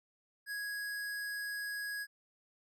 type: tone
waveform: square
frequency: 1661.2 Hz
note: G#6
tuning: in tune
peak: -38 dBFS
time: 0.46-2.07 s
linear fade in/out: 50 ms
effects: none